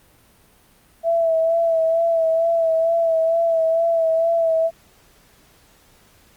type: tone with vibrato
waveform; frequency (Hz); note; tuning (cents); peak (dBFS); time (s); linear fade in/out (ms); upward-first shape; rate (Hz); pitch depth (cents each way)
sine; 659.3; E5; 0; -15; 1.03-4.71; 50; sine; 2.2; 32
effects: pink hiss -54 dBFS RMS until 6.36 s + Opus 32 kbps